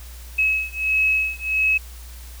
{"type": "beating tone pair", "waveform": "sine", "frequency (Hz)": [2570, 2571.5], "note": ["E7", "E7"], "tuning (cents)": [-45, -44], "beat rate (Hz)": 1.5, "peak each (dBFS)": -21, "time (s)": [0.38, 1.78], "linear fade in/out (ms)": 10, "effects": ["added 60 Hz sine -36 dBFS peak until 2.4 s", "white hiss -45 dBFS RMS until 2.4 s"]}